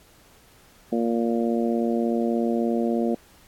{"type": "harmonic tone", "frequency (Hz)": 116.54, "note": "A#2", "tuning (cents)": 0, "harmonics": [2, 3, 4, 5, 6], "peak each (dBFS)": [-23, -27, -29, -31, -33], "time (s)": [0.92, 3.15], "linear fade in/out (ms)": 5, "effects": ["pink hiss -55 dBFS RMS until 3.47 s", "AAC 64 kbps"]}